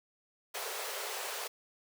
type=high-pass noise; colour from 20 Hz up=pink; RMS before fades=-39 dBFS; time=0.54-1.48 s; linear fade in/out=10 ms; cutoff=390 Hz; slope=96 dB/octave; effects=none